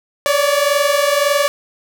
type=tone pair together; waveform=sawtooth; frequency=563.2 / 585 Hz; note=C#5 / D5; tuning=+27 / -7 cents; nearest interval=minor second; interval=66 cents; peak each=-12 dBFS; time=0.26-1.48 s; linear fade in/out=0 ms; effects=none